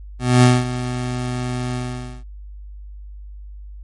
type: tone with ADSR envelope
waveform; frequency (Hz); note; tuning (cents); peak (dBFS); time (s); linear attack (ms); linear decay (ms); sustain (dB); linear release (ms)
25% pulse; 124.5; B2; +14; -4; 0.19-2.24; 240; 210; -14; 490
effects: added 50 Hz sine -33 dBFS peak until 3.83 s + MP3 48 kbps